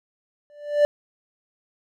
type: tone with exponential growth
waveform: triangle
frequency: 587.3 Hz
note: D5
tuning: in tune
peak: -9 dBFS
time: 0.5-0.85 s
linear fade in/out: 0 ms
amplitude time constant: 76 ms
effects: none